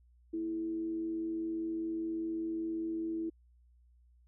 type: tone with frequency modulation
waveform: sine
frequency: 327.9 Hz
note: E4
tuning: 9 cents flat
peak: -33 dBFS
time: 0.33-3.3 s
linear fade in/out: 10 ms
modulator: 95 Hz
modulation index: 0.25
effects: added 60 Hz sine -61 dBFS peak until 4.27 s